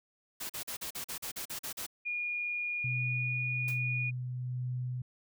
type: noise bursts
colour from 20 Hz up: white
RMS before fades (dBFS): -39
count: 11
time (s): 0.4-1.866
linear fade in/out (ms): 10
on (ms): 96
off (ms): 41
type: tone with pitch glide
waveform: sine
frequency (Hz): 2434 to 2450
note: D#7 to D#7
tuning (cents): -39 to -27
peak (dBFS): -32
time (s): 2.05-4.11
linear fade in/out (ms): 20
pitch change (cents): +12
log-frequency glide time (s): 2.89-3.01
type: tone with tremolo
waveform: sine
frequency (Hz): 125.3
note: B2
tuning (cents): +25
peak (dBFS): -32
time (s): 2.84-5.02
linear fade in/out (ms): 5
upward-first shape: sine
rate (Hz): 1.2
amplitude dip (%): 25
type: noise with exponential decay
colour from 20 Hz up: white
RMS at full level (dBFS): -42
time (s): 3.68-3.83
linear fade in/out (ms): 1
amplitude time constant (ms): 32
effects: none